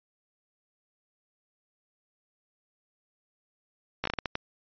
slowing click train, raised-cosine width 0.3 ms, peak -13 dBFS, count 8, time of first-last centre 4.04-4.354 s, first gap 14 ms, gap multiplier 1.38, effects resampled to 11025 Hz

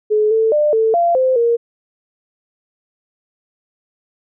sine tone with pitch steps, 426 / 444.5 / 598 / 444.5 / 687 / 518 / 468.4 Hz, G#4 / A4 / D5 / A4 / F5 / C5 / A#4, +44 / +18 / +31 / +18 / -29 / -17 / +8 cents, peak -11 dBFS, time 0.1-1.57 s, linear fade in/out 20 ms, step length 210 ms, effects none

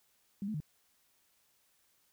sine tone with pitch steps, 198.9 / 216.5 / 151.6 Hz, G3 / A3 / D#3, +25 / -28 / -45 cents, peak -34 dBFS, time 0.42-0.603 s, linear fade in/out 2 ms, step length 61 ms, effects white hiss -72 dBFS RMS until 2.12 s

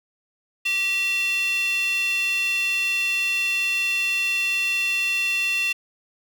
square tone with high-pass filter, 387.3 Hz, G4, 21 cents flat, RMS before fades -23 dBFS, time 0.65-5.73 s, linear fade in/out 10 ms, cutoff 2700 Hz, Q 7.3, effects none

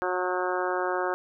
harmonic tone with a mistuned harmonic, 182.2 Hz, F#3, 26 cents flat, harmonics 2 / 3 / 4 / 5 / 6 / 7 / 8 / 9, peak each -30 / -32 / -33 / -34 / -35 / -35 / -36 / -37 dBFS, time 0.02-1.14 s, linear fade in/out 0 ms, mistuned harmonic 9, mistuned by -39 cents, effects none

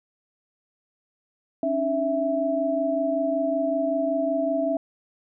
sine tone cluster, 274.6 / 299.9 / 660 Hz, C#4 / D4 / E5, -16 / +36 / +2 cents, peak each -27 / -31 / -23 dBFS, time 1.63-4.77 s, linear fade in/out 2 ms, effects none

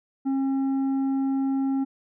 sine tone with tanh clipping, 270 Hz, C#4, 45 cents flat, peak -23 dBFS, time 0.25-1.85 s, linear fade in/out 20 ms, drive 6 dB, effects none

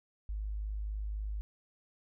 sine tone, 51.91 Hz, G#1, in tune, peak -34 dBFS, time 0.29-1.41 s, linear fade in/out 0 ms, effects none

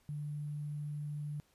sine tone with sample-and-hold, 147.8 Hz, D3, 11 cents sharp, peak -37 dBFS, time 0.09-1.4 s, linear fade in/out 0 ms, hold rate 11025 Hz, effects pink hiss -71 dBFS RMS until 1.54 s + resampled to 32000 Hz

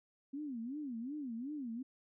sine tone with vibrato, 261.6 Hz, C4, in tune, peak -39 dBFS, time 0.33-1.83 s, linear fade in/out 10 ms, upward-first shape sine, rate 2.7 Hz, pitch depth 260 cents each way, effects none

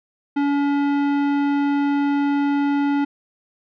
sine tone with tanh clipping, 284.3 Hz, C#4, 44 cents sharp, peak -19 dBFS, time 0.36-3.05 s, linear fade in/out 10 ms, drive 16 dB, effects none

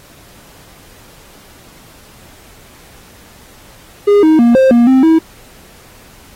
triangle tone with pitch steps, 408.7 / 314.6 / 236.2 / 527 / 237.2 / 262.1 / 322.8 Hz, G#4 / D#4 / A#3 / C5 / A#3 / C4 / E4, -28 / +19 / +23 / +12 / +30 / +3 / -36 cents, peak -3 dBFS, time 4.07-5.19 s, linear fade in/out 10 ms, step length 160 ms, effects pink hiss -42 dBFS RMS until 6.35 s + AAC 48 kbps

